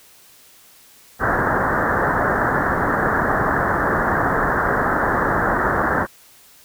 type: low-pass noise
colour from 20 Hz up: white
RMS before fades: -19 dBFS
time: 1.19-6.07 s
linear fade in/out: 50 ms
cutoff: 1800 Hz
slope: 96 dB/octave
effects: white hiss -49 dBFS RMS until 6.64 s